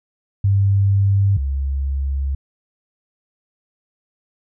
sine tone pair in turn, 98.9 / 68.46 Hz, G2 / C#2, +16 / -21 cents, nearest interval tritone, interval 637 cents, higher first, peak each -12 / -18 dBFS, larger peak first, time 0.44-1.37 / 1.37-2.35 s, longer second, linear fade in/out 5 ms, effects none

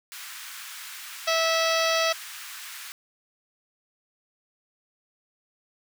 pink high-pass noise, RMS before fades -40 dBFS, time 0.12-2.92 s, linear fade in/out 0 ms, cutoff 1300 Hz, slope 24 dB/octave
harmonic tone, 653 Hz, E5, 17 cents flat, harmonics 1 / 2 / 3 / 4 / 5 / 6 / 7 / 8 / 9, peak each -25 / -28 / -30 / -31 / -32 / -33 / -33 / -34 / -35 dBFS, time 1.27-2.13 s, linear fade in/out 10 ms
effects none

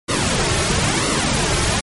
pink noise with flanger, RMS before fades -18 dBFS, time 0.08-1.81 s, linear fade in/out 20 ms, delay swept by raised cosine 1.2 to 4.2 ms, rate 1 Hz, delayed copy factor -0.7, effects MP3 48 kbps

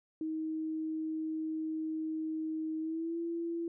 sine tone with pitch glide, 315.9 to 336.6 Hz, D#4 to E4, +26 to +36 cents, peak -33 dBFS, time 0.21-3.68 s, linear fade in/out 2 ms, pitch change +110 cents, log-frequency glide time 2.8-3.18 s, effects none

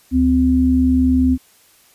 sine tone pair together, 72.15 / 257.1 Hz, D2 / C4, -30 / -30 cents, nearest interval octave + minor seventh, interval 2200 cents, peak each -18 / -12 dBFS, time 0.11-1.38 s, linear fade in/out 50 ms, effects white hiss -52 dBFS RMS until 1.94 s + resampled to 32000 Hz

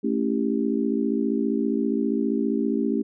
sine chord, A dominant seventh, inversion none, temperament just, 220 / 275 / 330 / 396 Hz, A3 / C#4 / E4 / G4, 0 / -14 / +2 / +18 cents, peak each -25 / -25 / -30 / -28 dBFS, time 0.03-3.03 s, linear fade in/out 20 ms, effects none

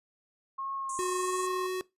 sine tone with vibrato, 1077 Hz, C6, 50 cents sharp, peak -33 dBFS, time 0.58-1.67 s, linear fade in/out 10 ms, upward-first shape triangle, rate 1.6 Hz, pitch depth 23 cents each way
pink band-pass noise, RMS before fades -42 dBFS, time 0.89-1.47 s, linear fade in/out 5 ms, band 6400 to 9800 Hz, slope 96 dB/octave
square tone with pitch glide, 366.2 to 370.2 Hz, F#4 to F#4, -18 to +1 cents, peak -31 dBFS, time 0.99-1.81 s, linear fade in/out 0 ms, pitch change +19 cents, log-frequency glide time 1.14-1.44 s
effects noise-tail reverb RT60 0.2 s tail -20 dB re dry + resampled to 32000 Hz

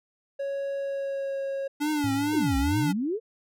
triangle tone with pitch glide, 554.4 to 546.5 Hz, C#5 to C#5, 0 to -25 cents, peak -26 dBFS, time 0.39-1.68 s, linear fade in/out 10 ms, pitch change -25 cents, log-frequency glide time 0.77-1.39 s
square tone with vibrato, 288.7 Hz, D4, 30 cents flat, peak -25 dBFS, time 1.8-2.93 s, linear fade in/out 20 ms, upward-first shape triangle, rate 2.3 Hz, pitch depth 120 cents each way
triangle tone with exponential decay, 107.6 Hz, A2, 38 cents flat, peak -26 dBFS, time 2.04-3.06 s, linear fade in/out 0 ms, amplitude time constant 220 ms
sine exponential two-way sweep, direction down then up, 490.9 to 58.7 to 477.1 Hz, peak -25 dBFS, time 2.32-3.2 s, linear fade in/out 50 ms, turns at 2.58 s
effects none

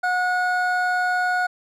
triangle tone pair together, 727.5 / 1455 Hz, F#5 / F#6, -29 / -29 cents, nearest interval octave, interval 1200 cents, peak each -20 dBFS, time 0.03-1.47 s, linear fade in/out 10 ms, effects none

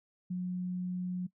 sine tone, 181 Hz, F#3, 38 cents flat, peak -32 dBFS, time 0.3-1.27 s, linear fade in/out 10 ms, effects noise-tail reverb RT60 0.1 s tail -20 dB re dry

